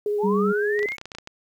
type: tone with vibrato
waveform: sine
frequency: 415.3 Hz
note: G#4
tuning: in tune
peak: -21 dBFS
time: 0.06-0.86 s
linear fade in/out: 2 ms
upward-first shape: triangle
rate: 16 Hz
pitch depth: 16 cents each way
type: linear sweep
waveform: sine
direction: up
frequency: 784 to 2232 Hz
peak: -26 dBFS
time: 0.18-0.97 s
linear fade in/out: 50 ms
type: tone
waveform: sine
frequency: 196 Hz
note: G3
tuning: in tune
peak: -21 dBFS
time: 0.23-0.53 s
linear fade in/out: 20 ms
type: clicks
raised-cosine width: 0.2 ms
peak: -19 dBFS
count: 11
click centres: 0.792 / 0.83 / 0.887 / 0.92 / 0.983 / 1.014 / 1.056 / 1.118 / 1.15 / 1.185 / 1.274 s
effects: 9-bit